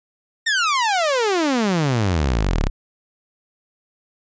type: exponential sweep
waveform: sawtooth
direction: down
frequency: 1863 to 30.81 Hz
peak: -13 dBFS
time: 0.46-2.7 s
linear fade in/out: 10 ms
effects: resampled to 16000 Hz